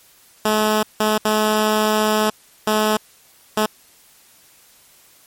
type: tone bursts at uneven times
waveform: 10% pulse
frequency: 214.5 Hz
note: A3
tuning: 44 cents flat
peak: -7 dBFS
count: 5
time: 0.45-0.83 / 1-1.18 / 1.25-2.3 / 2.67-2.97 / 3.57-3.66 s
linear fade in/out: 5 ms
effects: white hiss -51 dBFS RMS until 5.26 s + MP3 64 kbps